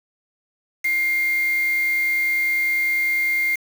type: tone with quantisation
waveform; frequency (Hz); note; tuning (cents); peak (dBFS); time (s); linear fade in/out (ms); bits
sine; 2115; C7; +18; -18; 0.84-3.56; 10; 5
effects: none